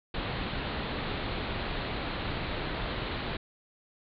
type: low-pass noise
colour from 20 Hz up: pink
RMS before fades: -34 dBFS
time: 0.14-3.37 s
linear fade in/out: 5 ms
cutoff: 4300 Hz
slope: 96 dB/octave
effects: none